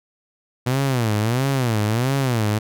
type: tone with vibrato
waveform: sawtooth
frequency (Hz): 120.4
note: B2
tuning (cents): -44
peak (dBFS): -14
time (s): 0.66-2.59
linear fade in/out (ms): 10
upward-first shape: sine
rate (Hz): 1.5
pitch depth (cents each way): 240
effects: none